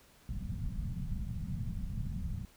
pink low-pass noise, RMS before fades -37 dBFS, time 0.29-2.45 s, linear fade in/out 2 ms, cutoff 210 Hz, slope 48 dB/octave, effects pink hiss -62 dBFS RMS until 2.56 s

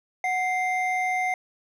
triangle tone pair together, 739.5 / 2093 Hz, F#5 / C7, -1 / 0 cents, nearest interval octave + tritone, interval 1801 cents, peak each -23 / -25 dBFS, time 0.24-1.34 s, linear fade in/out 2 ms, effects none

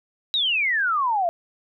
sine exponential sweep, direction down, 3921 to 659.3 Hz, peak -19 dBFS, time 0.34-1.29 s, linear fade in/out 0 ms, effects none

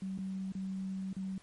sine tone with dropouts, 190.6 Hz, G3, 48 cents flat, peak -35 dBFS, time 0.02-1.38 s, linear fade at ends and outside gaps 2 ms, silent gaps 0.177-0.187 / 0.521-0.551 / 1.13-1.165 s, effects pink hiss -61 dBFS RMS until 1.42 s + MP3 48 kbps

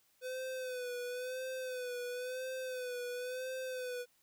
square tone with vibrato, 504 Hz, B4, 35 cents sharp, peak -39 dBFS, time 0.21-4.06 s, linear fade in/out 50 ms, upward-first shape sine, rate 0.97 Hz, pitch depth 51 cents each way, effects white hiss -72 dBFS RMS until 4.22 s

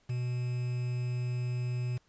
triangle tone with quantisation, 123.47 Hz, B2, in tune, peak -28 dBFS, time 0.09-1.98 s, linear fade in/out 10 ms, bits 8, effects pink hiss -69 dBFS RMS until 2.08 s + resampled to 16000 Hz

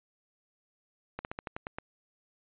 slowing click train, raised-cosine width 0.5 ms, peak -21 dBFS, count 8, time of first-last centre 1.19-1.785 s, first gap 59 ms, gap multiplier 1.12, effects resampled to 8000 Hz

